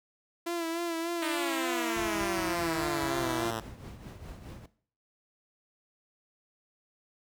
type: tone with vibrato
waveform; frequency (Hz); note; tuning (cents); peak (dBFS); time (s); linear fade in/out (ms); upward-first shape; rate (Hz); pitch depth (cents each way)
sawtooth; 336; E4; +33; -27; 0.46-3.51; 10; sine; 3.4; 45
type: exponential sweep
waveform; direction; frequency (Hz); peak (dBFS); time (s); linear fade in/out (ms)
5% pulse; down; 311.1 to 110; -21; 1.22-3.6; 5
type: noise with tremolo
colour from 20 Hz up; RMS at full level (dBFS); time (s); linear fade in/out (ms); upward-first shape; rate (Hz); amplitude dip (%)
brown; -38; 1.95-4.66; 5; triangle; 4.8; 65
effects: noise-tail reverb RT60 0.5 s tail -17 dB re dry + high-pass 60 Hz 12 dB/octave